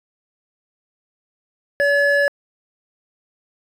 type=tone pair together; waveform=triangle; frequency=570.3 / 1709 Hz; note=C#5 / G#6; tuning=+49 / +49 cents; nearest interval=octave + perfect fifth; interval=1900 cents; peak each=-14 dBFS; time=1.8-2.28 s; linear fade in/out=0 ms; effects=tanh soft clip ceiling -6 dBFS